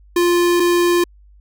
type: tone pair in turn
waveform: square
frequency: 349.2 / 349.2 Hz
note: F4 / F4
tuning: 0 / 0 cents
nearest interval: unison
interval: 0 cents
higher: neither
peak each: -13 dBFS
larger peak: neither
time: 0.16-0.6 / 0.6-1.04 s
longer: neither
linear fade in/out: 5 ms
effects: added 50 Hz sine -44 dBFS peak until 1.4 s